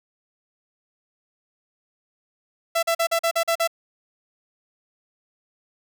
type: tone bursts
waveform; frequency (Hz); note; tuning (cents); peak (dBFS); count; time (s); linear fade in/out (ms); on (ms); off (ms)
sawtooth; 668; E5; +23; -15; 8; 2.75-3.676; 10; 79; 42
effects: none